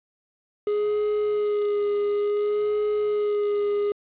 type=tone with vibrato; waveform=triangle; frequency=415.3 Hz; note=G#4; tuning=in tune; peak=-19 dBFS; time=0.67-3.92 s; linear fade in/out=2 ms; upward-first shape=sine; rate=0.57 Hz; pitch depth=20 cents each way; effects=resampled to 8000 Hz + 8-bit